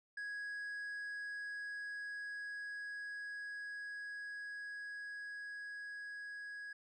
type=tone with level ramp; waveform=triangle; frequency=1661.2 Hz; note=G#6; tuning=in tune; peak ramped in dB=-39 to -43 dBFS; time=0.17-6.73 s; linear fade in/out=5 ms; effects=resampled to 24000 Hz